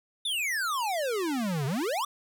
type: exponential two-way sweep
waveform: square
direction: down then up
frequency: 3667 to 129 to 1207 Hz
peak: -28 dBFS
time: 0.25-2.05 s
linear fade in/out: 5 ms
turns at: 1.66 s
effects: none